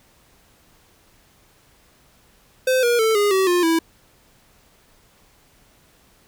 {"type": "tone with pitch steps", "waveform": "square", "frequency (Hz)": [515, 477.7, 443.2, 411.1, 381.4, 353.8, 328.2], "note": ["C5", "A#4", "A4", "G#4", "G4", "F4", "E4"], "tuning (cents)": [-28, 42, 13, -18, -47, 23, -8], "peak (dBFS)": -16, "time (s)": [2.67, 3.79], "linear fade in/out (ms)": 5, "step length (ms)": 160, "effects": ["pink hiss -56 dBFS RMS until 6.27 s"]}